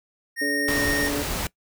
square tone, 1852 Hz, A#6, 12 cents flat, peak -25 dBFS, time 0.36-1.11 s, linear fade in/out 50 ms
harmonic tone, 143.6 Hz, D3, 39 cents flat, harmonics 2 / 3 / 4, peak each -27 / -31 / -33 dBFS, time 0.41-1.23 s, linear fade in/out 10 ms
pink noise, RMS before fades -28 dBFS, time 0.68-1.47 s, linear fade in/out 2 ms
effects noise-tail reverb RT60 0.1 s tail -21 dB re dry

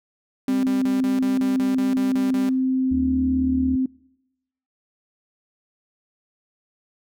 sine tone, 260.3 Hz, C4, 9 cents flat, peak -18 dBFS, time 0.48-3.86 s, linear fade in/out 5 ms
sawtooth tone bursts, 198 Hz, G3, 18 cents sharp, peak -25 dBFS, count 11, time 0.48-2.49 s, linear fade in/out 0 ms, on 150 ms, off 36 ms
harmonic tone, 74.6 Hz, D2, 28 cents sharp, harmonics 1 / 3 / 4, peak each -28 / -33 / -34 dBFS, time 2.91-3.76 s, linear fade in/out 5 ms
effects noise-tail reverb RT60 0.9 s tail -25 dB re dry

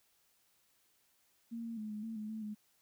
sine tone with pitch steps, 231.2 / 229.8 / 214.4 / 211.2 / 225.1 / 213.2 / 219.4 / 211 Hz, A#3 / A#3 / A3 / G#3 / A3 / G#3 / A3 / G#3, -14 / -25 / -45 / +29 / +40 / +46 / -5 / +28 cents, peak -39 dBFS, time 1.51-2.55 s, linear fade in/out 20 ms, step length 130 ms, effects white hiss -73 dBFS RMS until 2.81 s

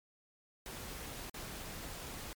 pink noise with dropouts, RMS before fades -45 dBFS, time 0.66-2.33 s, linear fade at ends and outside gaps 0 ms, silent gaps 1.296-1.343 s, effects MP3 96 kbps

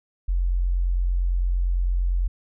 sine tone, 44.42 Hz, F1, 30 cents sharp, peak -19 dBFS, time 0.28-2.28 s, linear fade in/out 10 ms, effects none

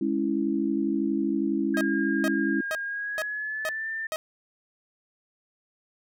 sine chord, C# minor, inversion second, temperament equal, 207.7 / 277.2 / 329.6 Hz, G#3 / C#4 / E4, 0 / 0 / 0 cents, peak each -29 / -27 / -27 dBFS, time 0.01-2.61 s, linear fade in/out 5 ms
sine tone with pitch glide, 1620 to 1787.1 Hz, G#6 to A6, -43 to +26 cents, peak -29 dBFS, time 1.74-4.07 s, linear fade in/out 5 ms, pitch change +169 cents, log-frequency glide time 2.84-3.9 s
sawtooth tone bursts, 630 Hz, D#5, 21 cents sharp, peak -24 dBFS, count 6, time 1.77-4.16 s, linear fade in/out 0 ms, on 40 ms, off 430 ms
effects none

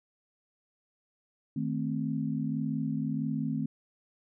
sine chord, A diminished, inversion second, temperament equal, 155.56 / 220 / 261.6 Hz, Eb3 / A3 / C4, 0 / 0 / 0 cents, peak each -33 dBFS, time 1.56-3.66 s, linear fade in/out 5 ms, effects none

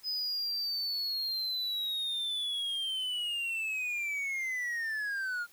triangle linear sweep, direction down, 5050 to 1396.9 Hz, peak -30 dBFS, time 0.03-5.47 s, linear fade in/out 50 ms, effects white hiss -60 dBFS RMS until 5.52 s

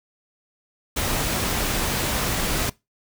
pink noise, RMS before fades -24 dBFS, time 0.96-2.7 s, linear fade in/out 10 ms, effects noise-tail reverb RT60 0.2 s tail -21 dB re dry

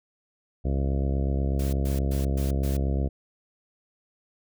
harmonic tone, 68.2 Hz, C#2, 28 cents flat, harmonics 1 / 2 / 3 / 4 / 5 / 6 / 7 / 8 / 9 / 10, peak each -24 / -30 / -34 / -36 / -38 / -40 / -41 / -42 / -43 / -44 dBFS, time 0.64-3.09 s, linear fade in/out 20 ms
white noise bursts, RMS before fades -42 dBFS, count 5, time 1.59-2.77 s, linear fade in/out 5 ms, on 140 ms, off 120 ms
effects none

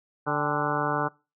harmonic tone with a mistuned harmonic, 146.83 Hz, D3, in tune, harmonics 1 / 2 / 3 / 4 / 5 / 6 / 7 / 8 / 9 / 10, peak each -33 / -33 / -33 / -33 / -33 / -33 / -33 / -33 / -33 / -33 dBFS, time 0.26-1.09 s, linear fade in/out 20 ms, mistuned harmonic 5, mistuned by +85 cents, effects noise-tail reverb RT60 0.3 s tail -23 dB re dry

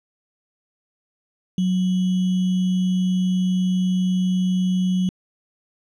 sine tone with sample-and-hold, 184 Hz, F#3, 9 cents flat, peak -17 dBFS, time 1.58-5.09 s, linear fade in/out 2 ms, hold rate 3150 Hz, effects low-pass 6000 Hz 12 dB/octave

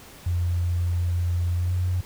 sine tone with pitch glide, 87.31 to 90.44 Hz, F2 to F#2, 0 to -39 cents, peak -21 dBFS, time 0.26-2.01 s, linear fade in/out 5 ms, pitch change +61 cents, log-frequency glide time 1.57-1.74 s, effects pink hiss -46 dBFS RMS until 2.05 s

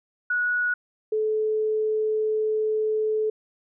sine tone pair in turn, 1463 / 432.6 Hz, F#6 / A4, -20 / -29 cents, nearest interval octave + major sixth, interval 2109 cents, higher first, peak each -21 dBFS, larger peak neither, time 0.3-0.74 / 1.12-3.3 s, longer second, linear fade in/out 5 ms, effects none

